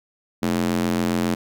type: tone with high-pass filter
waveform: square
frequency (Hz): 43.65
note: F1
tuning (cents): 0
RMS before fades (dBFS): -22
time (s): 0.42-1.35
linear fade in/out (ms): 10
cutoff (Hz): 220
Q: 2
effects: none